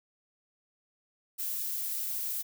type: noise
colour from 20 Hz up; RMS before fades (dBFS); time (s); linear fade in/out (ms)
violet; -34; 1.38-2.43; 20
effects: none